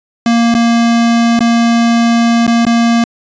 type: tone with dropouts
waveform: square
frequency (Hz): 233.1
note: A#3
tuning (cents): 0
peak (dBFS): -8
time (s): 0.26-3.04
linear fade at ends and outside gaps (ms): 2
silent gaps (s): 0.542-0.549 / 1.392-1.406 / 2.467-2.477 / 2.652-2.666
effects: resampled to 16000 Hz